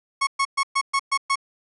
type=tone bursts; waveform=30% pulse; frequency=1099 Hz; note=C#6; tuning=15 cents flat; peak=-16 dBFS; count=7; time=0.21-1.357 s; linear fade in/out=10 ms; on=61 ms; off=120 ms; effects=resampled to 24000 Hz